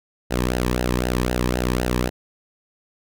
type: tone with flanger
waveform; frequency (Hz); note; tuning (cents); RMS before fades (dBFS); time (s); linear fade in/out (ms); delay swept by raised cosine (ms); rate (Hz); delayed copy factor
sawtooth; 61.7; B1; -1; -22; 0.3-2.1; 20; 0.86 to 1.45; 3.9; -0.7
effects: none